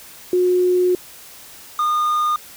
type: tone pair in turn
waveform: sine / triangle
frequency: 361.7 / 1220.1 Hz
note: F#4 / D#6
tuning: -39 / -34 cents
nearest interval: octave + major sixth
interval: 2105 cents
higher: second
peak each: -13 / -14 dBFS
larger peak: first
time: 0.33-0.95 / 1.79-2.36 s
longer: first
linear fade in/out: 2 ms
effects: white hiss -41 dBFS RMS until 2.56 s